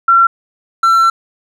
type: tone pair in turn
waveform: sine / triangle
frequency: 1361 / 1347.7 Hz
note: F6 / E6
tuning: -45 / +38 cents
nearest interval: unison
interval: 17 cents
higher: first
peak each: -5 dBFS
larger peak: neither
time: 0.08-0.27 / 0.83-1.1 s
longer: second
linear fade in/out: 5 ms
effects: none